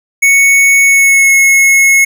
square tone with pitch glide, 2217 to 2180 Hz, C#7 to C#7, 0 to -29 cents, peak -5 dBFS, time 0.22-2.05 s, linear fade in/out 10 ms, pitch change -29 cents, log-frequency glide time 0.83-1.34 s, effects none

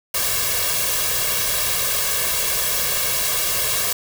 white noise with comb filter, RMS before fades -21 dBFS, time 0.14-3.93 s, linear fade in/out 5 ms, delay 1.8 ms, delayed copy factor +1, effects none

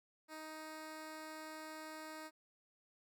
10% pulse tone, 312.6 Hz, D#4, 8 cents sharp, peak -39 dBFS, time 0.28-2.31 s, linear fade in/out 50 ms, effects none

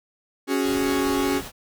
45% pulse chord, C# suspended fourth, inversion none, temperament equal, 277.2 / 370 / 415.3 Hz, C#4 / F#4 / G#4, 0 / 0 / 0 cents, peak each -23 / -26 / -28 dBFS, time 0.47-1.42 s, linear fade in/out 50 ms
pink noise, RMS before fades -36 dBFS, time 0.63-1.52 s, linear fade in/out 50 ms
effects none

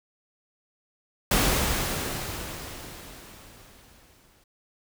pink noise with exponential decay, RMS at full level -21 dBFS, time 1.31-4.44 s, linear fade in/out 5 ms, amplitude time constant 680 ms, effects none

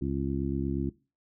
harmonic tone, 68.4 Hz, C#2, 23 cents flat, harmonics 1 / 2 / 3 / 4 / 5, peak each -35 / -33 / -35 / -33 / -35 dBFS, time 0.01-0.9 s, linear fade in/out 10 ms, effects noise-tail reverb RT60 0.3 s tail -19 dB re dry

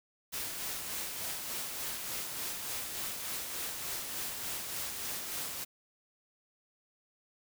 white noise with tremolo, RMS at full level -37 dBFS, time 0.32-5.65 s, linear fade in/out 20 ms, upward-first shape sine, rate 3.4 Hz, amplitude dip 35%, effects none

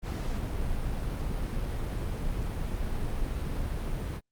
brown noise, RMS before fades -31 dBFS, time 0.02-4.21 s, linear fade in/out 50 ms, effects Opus 48 kbps

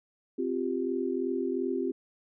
sine chord, C suspended fourth, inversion none, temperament equal, 261.6 / 349.2 / 392 Hz, C4 / F4 / G4, 0 / 0 / 0 cents, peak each -32 dBFS, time 0.38-1.92 s, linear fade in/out 10 ms, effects none

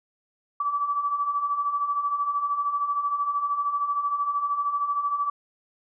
sine beating tone pair, 1143 / 1156 Hz, D6 / D6, -47 / -28 cents, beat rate 13 Hz, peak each -31 / -24 dBFS, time 0.6-5.3 s, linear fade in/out 5 ms, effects none

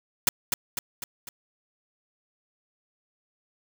white noise with echo, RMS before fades -20 dBFS, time 0.27-0.29 s, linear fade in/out 2 ms, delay 250 ms, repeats 4, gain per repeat -5 dB, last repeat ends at 1.29 s, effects none

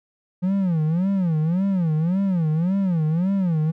triangle tone with vibrato, 174.6 Hz, F3, in tune, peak -16 dBFS, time 0.42-3.72 s, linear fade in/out 20 ms, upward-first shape sine, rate 1.8 Hz, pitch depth 220 cents each way, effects none

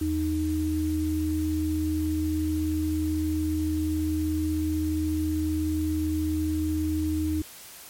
sine tone pair together, 82 / 309.6 Hz, E2 / D#4, -9 / -9 cents, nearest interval octave + major seventh, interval 2300 cents, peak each -28 / -25 dBFS, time 0.01-7.42 s, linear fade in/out 5 ms, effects white hiss -45 dBFS RMS until 7.89 s + MP3 64 kbps

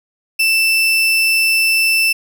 35% pulse tone, 2658 Hz, E7, 14 cents sharp, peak -10 dBFS, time 0.39-2.13 s, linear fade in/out 10 ms, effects none

